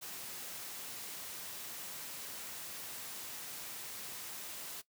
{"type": "noise", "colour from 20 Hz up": "white", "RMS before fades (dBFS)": -45, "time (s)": [0.01, 4.82], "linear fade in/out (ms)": 20, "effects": ["noise-tail reverb RT60 0.1 s tail -18 dB re dry", "high-pass 100 Hz 12 dB/octave"]}